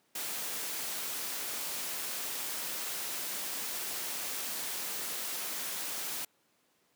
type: noise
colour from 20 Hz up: white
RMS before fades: -37 dBFS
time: 0.15-6.25 s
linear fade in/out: 5 ms
effects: pink hiss -71 dBFS RMS until 6.95 s + high-pass 200 Hz 12 dB/octave